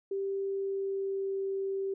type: tone with pitch glide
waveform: sine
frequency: 392 to 389.1 Hz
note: G4 to G4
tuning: 0 to -13 cents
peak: -30 dBFS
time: 0.11-1.94 s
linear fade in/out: 5 ms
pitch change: -13 cents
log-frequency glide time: 0.46-1.44 s
effects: none